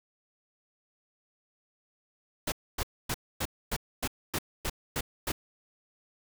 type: noise bursts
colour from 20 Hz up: pink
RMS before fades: -31 dBFS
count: 10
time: 2.47-5.32 s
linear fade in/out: 5 ms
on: 51 ms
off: 260 ms
effects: none